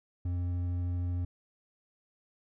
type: tone with hard clipping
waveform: triangle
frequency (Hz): 88.7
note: F2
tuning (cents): +27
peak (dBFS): -31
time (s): 0.25-1.25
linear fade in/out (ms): 5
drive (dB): 9
effects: none